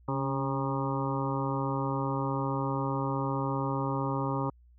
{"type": "harmonic tone with a mistuned harmonic", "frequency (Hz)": 135.3, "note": "C#3", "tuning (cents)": -42, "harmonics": [1, 2, 3, 4, 6, 7, 8, 9], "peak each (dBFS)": [-32, -34, -38, -38, -40, -36, -40, -39], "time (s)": [0.08, 4.5], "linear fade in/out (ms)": 5, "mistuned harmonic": 2, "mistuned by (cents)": 45, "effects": ["added 60 Hz sine -55 dBFS peak until 4.78 s"]}